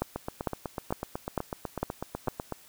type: two click trains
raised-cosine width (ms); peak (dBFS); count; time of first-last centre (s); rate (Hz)
1; -18 / -13; 20 / 6; 0.16-2.523 / 0.02-2.282; 8.04 / 2.21
effects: white hiss -55 dBFS RMS until 2.68 s